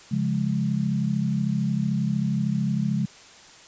sine chord, Db major, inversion none, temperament equal, 138.59 / 174.61 / 207.7 Hz, Db3 / F3 / Ab3, 0 / 0 / 0 cents, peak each -26 / -27 / -25 dBFS, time 0.11-3.06 s, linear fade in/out 10 ms, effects white hiss -48 dBFS RMS until 3.67 s + resampled to 16000 Hz

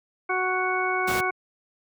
harmonic tone, 370 Hz, F#4, in tune, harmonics 1 / 2 / 3 / 4 / 6, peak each -29 / -29 / -29 / -29 / -29 dBFS, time 0.29-1.31 s, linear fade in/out 10 ms
pink noise, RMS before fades -30 dBFS, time 1.07-1.21 s, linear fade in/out 10 ms
effects high-pass 80 Hz 12 dB/octave

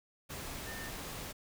sine tone in noise, 1800 Hz, A6, 39 cents sharp, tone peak -45 dBFS, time 0.66-0.9 s, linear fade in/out 20 ms, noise pink, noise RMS -43 dBFS, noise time 0.29-1.33 s, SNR -5 dB, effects none

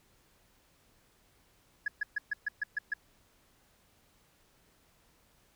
sine tone bursts, 1684 Hz, G#6, 24 cents sharp, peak -27 dBFS, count 8, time 1.86-2.938 s, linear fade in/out 5 ms, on 21 ms, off 130 ms, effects tanh soft clip ceiling -25 dBFS + pink hiss -67 dBFS RMS until 5.55 s

